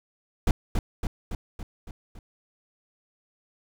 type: noise with echo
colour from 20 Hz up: brown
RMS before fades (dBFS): -19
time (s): 0.47-0.51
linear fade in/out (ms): 2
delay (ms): 280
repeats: 6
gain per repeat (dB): -4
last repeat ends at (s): 2.19
effects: none